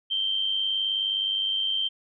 sine tone with amplitude modulation, 3136 Hz, G7, in tune, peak -21 dBFS, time 0.1-1.89 s, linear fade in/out 20 ms, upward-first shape sine, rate 99.3 Hz, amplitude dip 55%, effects none

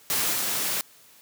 white noise with level steps, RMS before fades -25 / -27 dBFS, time 0.1-0.81 s, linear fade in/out 0 ms, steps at 0.33 s, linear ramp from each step 2 ms, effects white hiss -54 dBFS RMS until 1.21 s + high-pass 80 Hz 12 dB/octave

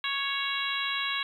harmonic tone, 554.4 Hz, C#5, in tune, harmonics 2 / 3 / 4 / 5 / 6 / 7, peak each -35 / -35 / -35 / -35 / -35 / -35 dBFS, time 0.04-1.23 s, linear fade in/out 2 ms, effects 10-bit

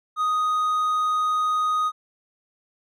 triangle tone, 1246 Hz, D#6, 2 cents sharp, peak -18 dBFS, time 0.16-1.92 s, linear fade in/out 50 ms, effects none

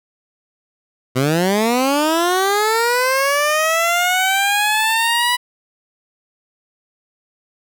15% pulse linear sweep, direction up, 123.47 to 986 Hz, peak -8 dBFS, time 1.15-5.37 s, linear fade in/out 20 ms, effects none

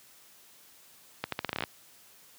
accelerating click train, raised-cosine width 0.3 ms, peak -14 dBFS, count 11, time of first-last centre 1.24-1.638 s, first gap 83 ms, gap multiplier 0.82, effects white hiss -57 dBFS RMS until 2.38 s + high-pass 80 Hz 12 dB/octave

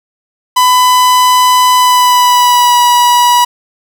45% pulse tone with pitch glide, 1000 to 973.2 Hz, B5 to B5, +21 to -26 cents, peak -5 dBFS, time 0.56-3.45 s, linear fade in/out 10 ms, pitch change -47 cents, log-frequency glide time 1.77-2.81 s, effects 7-bit

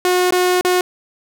sawtooth tone with dropouts, 362.3 Hz, F#4, 36 cents flat, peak -9 dBFS, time 0.05-0.81 s, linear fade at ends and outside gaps 1 ms, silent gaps 0.308-0.323 / 0.611-0.648 s, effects none

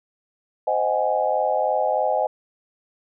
sine chord, Ab dominant seventh, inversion first, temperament just, 519.1 / 623 / 747.5 / 830.6 Hz, C5 / Eb5 / Gb5 / Ab5, -14 / +2 / +17 / 0 cents, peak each -25 / -23 / -25 / -24 dBFS, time 0.67-2.27 s, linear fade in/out 5 ms, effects none

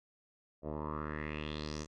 10% pulse tone with low-pass filter sweep, 75.9 Hz, D#2, 42 cents flat, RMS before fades -40 dBFS, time 0.62-1.87 s, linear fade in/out 50 ms, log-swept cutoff 630 to 6800 Hz, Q 4.2, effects none

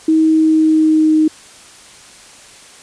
sine tone with pitch glide, 317.6 to 311.6 Hz, D#4 to D#4, +36 to +3 cents, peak -8 dBFS, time 0.08-1.28 s, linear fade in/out 5 ms, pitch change -33 cents, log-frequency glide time 0.2-1.15 s, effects white hiss -40 dBFS RMS until 2.82 s + resampled to 22050 Hz

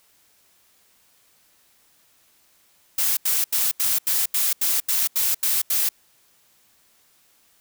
blue noise bursts, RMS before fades -21 dBFS, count 11, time 2.98-5.89 s, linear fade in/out 5 ms, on 190 ms, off 82 ms, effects white hiss -60 dBFS RMS until 7.6 s

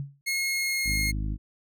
sine tone with exponential decay, 140.3 Hz, C#3, 21 cents sharp, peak -27 dBFS, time 0-0.21 s, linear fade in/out 0 ms, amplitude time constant 45 ms
sawtooth tone with pitch glide, 2161 to 2145 Hz, C#7 to C7, -45 to +42 cents, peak -22 dBFS, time 0.26-1.12 s, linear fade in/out 20 ms, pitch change -13 cents, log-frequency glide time 0.47-0.93 s
harmonic tone, 51.91 Hz, G#1, in tune, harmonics 1 / 2 / 3 / 4 / 5 / 6, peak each -28 / -34 / -38 / -40 / -42 / -44 dBFS, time 0.84-1.38 s, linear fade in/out 50 ms
effects none

